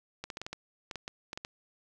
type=clicks; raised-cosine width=0.2 ms; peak=-21 dBFS; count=12; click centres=0.24 / 0.302 / 0.371 / 0.416 / 0.465 / 0.53 / 0.912 / 0.957 / 1.079 / 1.331 / 1.375 / 1.449 s; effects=none